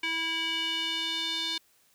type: tone with band-pass filter sweep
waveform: square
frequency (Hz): 327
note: E4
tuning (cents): -14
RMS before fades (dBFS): -31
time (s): 0.03-1.58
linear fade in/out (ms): 5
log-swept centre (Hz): 2500 to 3800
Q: 4
effects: white hiss -65 dBFS RMS until 1.94 s